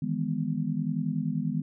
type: chord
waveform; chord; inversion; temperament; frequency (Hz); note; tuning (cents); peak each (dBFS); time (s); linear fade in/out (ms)
sine; E major seventh; third; just; 154.51 / 164.81 / 206 / 247.2; D#3 / E3 / G#3 / B3; -12 / 0 / -14 / +2; -32; 0.02-1.62; 5
effects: none